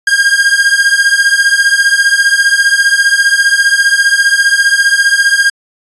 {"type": "beating tone pair", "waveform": "45% pulse", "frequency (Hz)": [1607, 1622], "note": ["G6", "G#6"], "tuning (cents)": [43, -41], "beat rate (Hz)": 15, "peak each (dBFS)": -10, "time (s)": [0.07, 5.5], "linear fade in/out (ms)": 5, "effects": ["resampled to 24000 Hz"]}